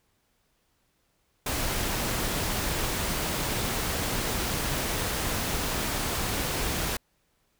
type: noise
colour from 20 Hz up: pink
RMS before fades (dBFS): -29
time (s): 1.46-6.97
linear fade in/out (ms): 5
effects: pink hiss -71 dBFS RMS until 7.59 s

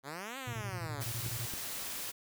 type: exponential two-way sweep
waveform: 5% pulse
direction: up then down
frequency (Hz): 129.9 to 275.1 to 129.9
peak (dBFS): -29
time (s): 0.03-1.05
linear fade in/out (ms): 50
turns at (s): 0.38
type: tone bursts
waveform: triangle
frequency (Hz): 116.54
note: A#2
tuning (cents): 0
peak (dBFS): -35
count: 12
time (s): 0.47-1.458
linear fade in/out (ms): 5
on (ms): 64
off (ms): 20
type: noise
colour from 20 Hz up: white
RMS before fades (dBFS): -40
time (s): 1-2.12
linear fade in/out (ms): 20
type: clicks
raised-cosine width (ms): 3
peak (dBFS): -31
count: 2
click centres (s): 1.263 / 1.537
effects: none

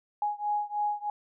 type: beating tone pair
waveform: sine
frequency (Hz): 830.6 / 833.8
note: G#5 / G#5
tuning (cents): 0 / +7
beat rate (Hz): 3.2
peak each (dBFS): -30 / -31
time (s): 0.22-1.1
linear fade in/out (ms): 2
effects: none

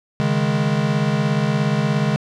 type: chord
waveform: square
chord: C# suspended second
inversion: none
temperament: equal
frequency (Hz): 138.59 / 155.56 / 207.7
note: C#3 / D#3 / G#3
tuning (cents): 0 / 0 / 0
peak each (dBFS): -22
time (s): 0.2-2.16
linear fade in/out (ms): 0
effects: low-pass 5000 Hz 12 dB/octave

